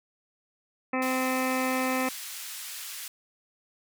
harmonic tone, 258.5 Hz, C4, 21 cents flat, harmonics 1 / 2 / 3 / 4 / 5 / 7 / 8 / 9 / 10, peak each -29 / -32 / -34 / -35 / -36 / -37 / -38 / -39 / -39 dBFS, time 0.93-2.09 s, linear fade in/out 5 ms
white band-pass noise, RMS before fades -39 dBFS, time 1.02-3.08 s, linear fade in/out 2 ms, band 1500 to 15000 Hz, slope 12 dB/octave
effects none

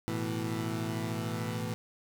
20% pulse chord, A suspended second, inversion none, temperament equal, 110 / 123.47 / 164.81 Hz, A2 / B2 / E3, 0 / 0 / 0 cents, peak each -30 / -34 / -32 dBFS, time 0.08-1.74 s, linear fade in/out 0 ms, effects none

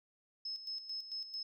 sine tone with tremolo, 5190 Hz, E8, 28 cents flat, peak -38 dBFS, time 0.45-1.43 s, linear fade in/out 5 ms, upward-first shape square, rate 4.5 Hz, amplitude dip 65%, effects none

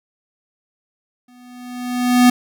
square tone with exponential growth, 247.1 Hz, B3, 1 cent sharp, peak -7 dBFS, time 1.28-2.3 s, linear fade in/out 5 ms, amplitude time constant 220 ms, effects none

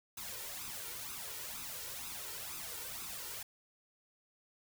white noise with flanger, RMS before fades -44 dBFS, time 0.17-3.43 s, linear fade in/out 5 ms, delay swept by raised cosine 0.79 to 2.19 ms, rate 2.1 Hz, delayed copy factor +0.7, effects none

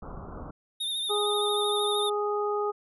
pink low-pass noise, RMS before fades -40 dBFS, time 0.02-0.51 s, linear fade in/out 5 ms, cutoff 1400 Hz, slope 96 dB/octave
square tone with vibrato, 3651 Hz, A#7, 37 cents flat, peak -29 dBFS, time 0.8-2.1 s, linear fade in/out 10 ms, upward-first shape sine, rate 13 Hz, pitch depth 49 cents each way
harmonic tone, 414.5 Hz, G#4, 3 cents flat, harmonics 1 / 2 / 3, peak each -27 / -33 / -32 dBFS, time 1.09-2.72 s, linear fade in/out 20 ms
effects none

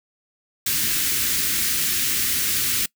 white band-stop noise, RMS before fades -22 dBFS, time 0.66-2.86 s, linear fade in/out 5 ms, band 360 to 1500 Hz, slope 24 dB/octave, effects noise-tail reverb RT60 0.1 s tail -23 dB re dry

